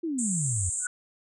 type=exponential sweep; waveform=sine; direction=down; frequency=349.2 to 82.41 Hz; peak=-27 dBFS; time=0.03-0.7 s; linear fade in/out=10 ms
type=band-pass noise; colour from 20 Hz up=white; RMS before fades=-31 dBFS; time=0.18-0.87 s; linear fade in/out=10 ms; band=7100 to 8800 Hz; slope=96 dB/octave
type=tone with exponential growth; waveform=sine; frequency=1476 Hz; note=F#6; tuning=5 cents flat; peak=-27 dBFS; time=0.79-0.87 s; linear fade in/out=2 ms; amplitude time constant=16 ms
effects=none